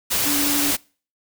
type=tone in noise; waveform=sine; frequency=288.6 Hz; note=D4; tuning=30 cents flat; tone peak=-23 dBFS; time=0.25-0.72 s; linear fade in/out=20 ms; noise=white; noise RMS=-21 dBFS; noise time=0.1-0.77 s; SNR=-5 dB; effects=noise-tail reverb RT60 0.4 s tail -25 dB re dry